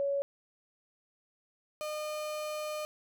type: tone pair in turn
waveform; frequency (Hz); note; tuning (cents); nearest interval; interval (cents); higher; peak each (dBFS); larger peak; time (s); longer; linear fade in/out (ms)
sine / 35% pulse; 560 / 608.1; C#5 / D#5; +18 / -40; minor second; 142; second; -28 / -33; first; 0-0.22 / 1.81-2.85; second; 0
effects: none